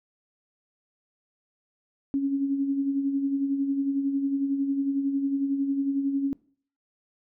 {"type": "tone with tremolo", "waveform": "sine", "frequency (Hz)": 276.5, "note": "C#4", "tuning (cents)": -4, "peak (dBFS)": -21, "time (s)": [2.14, 6.33], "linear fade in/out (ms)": 0, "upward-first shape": "sine", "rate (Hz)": 11, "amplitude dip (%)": 50, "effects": ["noise-tail reverb RT60 0.5 s tail -23 dB re dry"]}